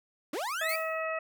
35% pulse linear sweep, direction up, 246.9 to 2401 Hz, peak -30 dBFS, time 0.33-0.76 s, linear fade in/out 5 ms
harmonic tone, 642 Hz, E5, 46 cents flat, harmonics 1 / 2 / 3 / 4, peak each -33 / -36 / -38 / -39 dBFS, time 0.61-1.19 s, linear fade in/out 5 ms
violet noise with exponential decay, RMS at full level -35 dBFS, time 0.69-1.05 s, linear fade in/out 2 ms, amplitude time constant 77 ms
effects none

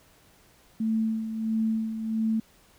sine tone with tremolo, 221.6 Hz, A3, 13 cents sharp, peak -22 dBFS, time 0.8-2.4 s, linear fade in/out 5 ms, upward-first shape sine, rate 1.5 Hz, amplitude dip 60%, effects pink hiss -59 dBFS RMS until 2.78 s

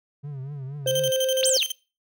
triangle tone with vibrato, 138.59 Hz, C#3, in tune, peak -29 dBFS, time 0.23-1.11 s, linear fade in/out 20 ms, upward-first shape triangle, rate 4.2 Hz, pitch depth 130 cents each way
triangle tone, 523.3 Hz, C5, in tune, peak -20 dBFS, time 0.86-1.57 s, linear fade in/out 2 ms
sawtooth tone with tremolo, 3125 Hz, G7, 6 cents flat, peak -21 dBFS, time 0.87-1.72 s, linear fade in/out 5 ms, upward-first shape square, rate 12 Hz, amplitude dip 80%
sine linear two-way sweep, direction up then down, 2489 to 9110 to 2507 Hz, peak -20 dBFS, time 1.43-1.63 s, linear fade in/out 0 ms, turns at 1.47 s
effects noise-tail reverb RT60 0.3 s tail -21 dB re dry

